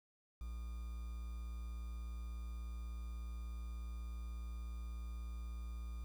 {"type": "tone with quantisation", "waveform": "triangle", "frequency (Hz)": 58.27, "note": "A#1", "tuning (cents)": 0, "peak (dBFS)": -40, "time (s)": [0.41, 6.04], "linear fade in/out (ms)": 0, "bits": 10, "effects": []}